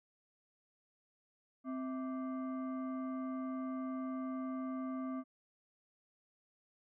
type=tone with frequency modulation; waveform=sine; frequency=260.4 Hz; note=C4; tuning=8 cents flat; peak=-37 dBFS; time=1.64-5.24 s; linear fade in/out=50 ms; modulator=911 Hz; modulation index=0.59; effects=none